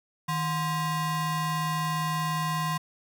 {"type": "ring-modulated tone", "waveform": "square", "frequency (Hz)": 441.4, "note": "A4", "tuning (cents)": 5, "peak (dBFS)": -24, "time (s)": [0.28, 2.78], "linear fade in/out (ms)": 10, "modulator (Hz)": 600, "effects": []}